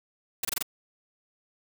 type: noise bursts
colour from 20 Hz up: white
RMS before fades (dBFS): -28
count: 5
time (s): 0.43-0.626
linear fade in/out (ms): 5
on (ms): 20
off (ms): 24
effects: none